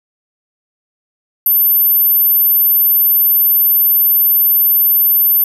sine tone, 13060 Hz, G#9, 30 cents flat, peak -8 dBFS, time 1.46-5.44 s, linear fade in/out 2 ms, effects 8-bit

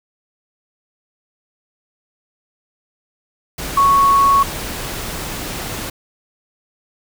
sine tone in noise, 1108.7 Hz, C#6, in tune, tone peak -9 dBFS, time 3.77-4.43 s, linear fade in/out 5 ms, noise pink, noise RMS -26 dBFS, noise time 3.58-5.9 s, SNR +14 dB, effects none

